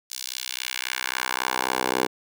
10% pulse tone with high-pass filter sweep, 63.7 Hz, C2, 46 cents flat, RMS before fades -28 dBFS, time 0.1-2.07 s, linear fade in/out 10 ms, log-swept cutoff 5300 to 440 Hz, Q 1.2, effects none

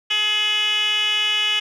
10% pulse tone with band-pass filter, 422.6 Hz, G#4, 30 cents sharp, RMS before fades -20 dBFS, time 0.1-1.6 s, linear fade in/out 10 ms, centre 3100 Hz, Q 8, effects none

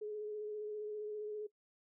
sine tone with vibrato, 422.9 Hz, G#4, 31 cents sharp, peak -39 dBFS, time 0.01-1.47 s, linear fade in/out 10 ms, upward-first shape sine, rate 15 Hz, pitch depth 22 cents each way, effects noise-tail reverb RT60 0.1 s tail -19 dB re dry

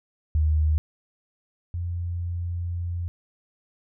sine tone pair in turn, 77.2 / 86.9 Hz, D#2 / F2, -13 / -8 cents, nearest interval major second, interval 205 cents, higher second, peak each -18 / -26 dBFS, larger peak first, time 0.35-0.78 / 1.74-3.08 s, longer second, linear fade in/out 0 ms, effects none

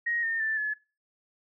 sine tone with pitch steps, 1880 / 1822.3 / 1766.3 / 1712.1 Hz, A#6 / A#6 / A6 / A6, +14 / -40 / +6 / -48 cents, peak -26 dBFS, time 0.06-0.74 s, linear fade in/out 10 ms, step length 170 ms, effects noise-tail reverb RT60 0.3 s tail -21 dB re dry

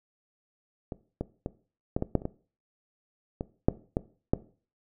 clicks, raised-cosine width 2 ms, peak -21 / -17 / -18 / -13 / -15 / -9 / -28 / -17 / -18 / -6 / -12 / -8 dBFS, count 12, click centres 0.922 / 1.21 / 1.461 / 1.965 / 2.024 / 2.153 / 2.219 / 2.254 / 3.409 / 3.685 / 3.969 / 4.335 s, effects noise-tail reverb RT60 0.4 s tail -18 dB re dry

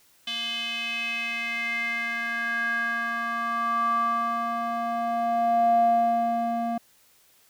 square tone with band-pass filter sweep, 233.1 Hz, A#3, in tune, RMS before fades -26 dBFS, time 0.27-6.78 s, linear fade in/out 5 ms, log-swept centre 3200 to 530 Hz, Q 6.1, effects white hiss -60 dBFS RMS until 7.49 s

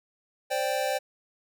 square chord, C suspended second, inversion none, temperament equal, 523.3 / 587.3 / 784 Hz, C5 / D5 / G5, 0 / 0 / 0 cents, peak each -31 dBFS, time 0.5-0.99 s, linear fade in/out 20 ms, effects none

